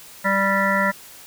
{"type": "harmonic tone", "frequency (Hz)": 196, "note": "G3", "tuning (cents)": 0, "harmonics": [1, 3, 5, 7, 9, 10], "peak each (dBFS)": [-24, -24, -24, -24, -24, -24], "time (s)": [0.24, 0.92], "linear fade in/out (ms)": 20, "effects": ["white hiss -43 dBFS RMS until 1.26 s"]}